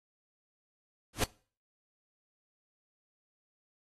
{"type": "noise with exponential growth", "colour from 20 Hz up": "pink", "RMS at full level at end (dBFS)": -23, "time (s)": [1.13, 1.24], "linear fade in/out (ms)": 5, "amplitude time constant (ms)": 23, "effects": ["noise-tail reverb RT60 0.4 s tail -23 dB re dry", "AAC 32 kbps"]}